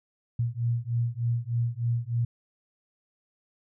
sine beating tone pair, 116.6 / 119.9 Hz, A#2 / A#2, +1 / +49 cents, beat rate 3.3 Hz, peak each -28 dBFS, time 0.39-2.25 s, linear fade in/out 5 ms, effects none

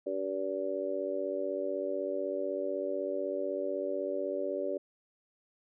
harmonic tone, 96 Hz, G2, 36 cents flat, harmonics 3 / 4 / 5 / 6, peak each -40 / -36 / -39 / -34 dBFS, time 0.06-4.78 s, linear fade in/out 10 ms, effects none

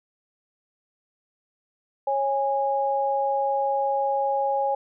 sine tone pair together, 549.3 / 824 Hz, C#5 / G#5, -16 / -14 cents, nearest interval perfect fifth, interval 702 cents, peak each -25 / -23 dBFS, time 2.07-4.75 s, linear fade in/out 5 ms, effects none

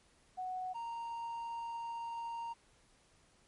sine / triangle tone pair in turn, 740 / 928.7 Hz, F#5 / A#5, 0 / -7 cents, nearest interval major third, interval 393 cents, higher second, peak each -37 / -37 dBFS, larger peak neither, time 0.37-0.74 / 0.74-2.54 s, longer second, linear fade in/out 20 ms, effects pink hiss -68 dBFS RMS until 3.47 s + MP3 48 kbps

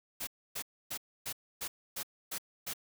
white noise bursts, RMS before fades -38 dBFS, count 8, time 0.2-2.736 s, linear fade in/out 10 ms, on 72 ms, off 280 ms, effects none

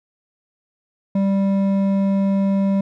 sine tone with hard clipping, 196 Hz, G3, in tune, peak -17 dBFS, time 1.15-2.81 s, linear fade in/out 5 ms, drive 8 dB, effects none

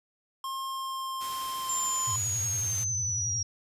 square tone with pitch glide, 1068 to 1046.6 Hz, C6 to C6, +35 to 0 cents, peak -33 dBFS, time 0.44-2.16 s, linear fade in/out 2 ms, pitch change -35 cents, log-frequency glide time 0.67-1.85 s
white noise, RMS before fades -41 dBFS, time 1.2-2.85 s, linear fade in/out 20 ms
sine linear sweep, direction down, 7320 to 5620 Hz, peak -28 dBFS, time 1.69-3.43 s, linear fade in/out 5 ms
sine tone with vibrato, 105.5 Hz, G#2, 28 cents sharp, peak -34 dBFS, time 2.07-3.43 s, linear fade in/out 10 ms, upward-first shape triangle, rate 11 Hz, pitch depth 300 cents each way
effects resampled to 32000 Hz

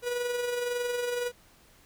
45% pulse tone with amplitude modulation, 486.7 Hz, B4, 25 cents flat, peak -27 dBFS, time 0.02-1.32 s, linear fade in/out 50 ms, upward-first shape sine, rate 21.8 Hz, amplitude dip 40%, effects pink hiss -59 dBFS RMS until 1.85 s

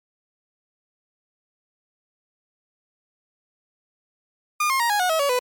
30% pulse tone with pitch steps, 1212 / 1067.4 / 940 / 827.8 / 729 / 642 / 565.4 / 497.9 Hz, D#6 / C6 / A#5 / G#5 / F#5 / E5 / C#5 / B4, -46 / +34 / +14 / -6 / -26 / -46 / +34 / +14 cents, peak -16 dBFS, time 4.6-5.392 s, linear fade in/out 5 ms, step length 99 ms, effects MP3 96 kbps

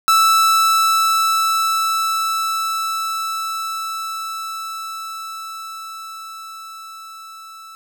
45% pulse tone with level ramp, 1318.5 Hz, E6, in tune, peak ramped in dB -10 to -36 dBFS, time 0.08-7.75 s, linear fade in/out 0 ms, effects none

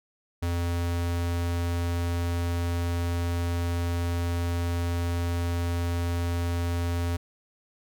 square tone, 86.1 Hz, F2, 24 cents flat, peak -26 dBFS, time 0.42-7.17 s, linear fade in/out 10 ms, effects none

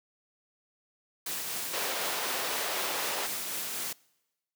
white noise with tremolo, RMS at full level -34 dBFS, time 1.26-3.93 s, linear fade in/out 5 ms, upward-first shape triangle, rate 4 Hz, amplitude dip 25%
pink band-pass noise, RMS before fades -35 dBFS, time 1.73-3.27 s, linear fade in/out 10 ms, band 410 to 5700 Hz, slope 24 dB/octave
effects noise-tail reverb RT60 1.0 s tail -25 dB re dry + high-pass 150 Hz 12 dB/octave

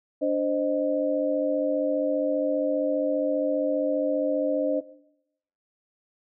sine tone cluster, 291.9 / 523 / 618 Hz, D4 / C5 / D#5, -10 / -1 / -12 cents, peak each -26 dBFS, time 0.21-4.81 s, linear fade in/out 20 ms, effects noise-tail reverb RT60 0.8 s tail -18 dB re dry

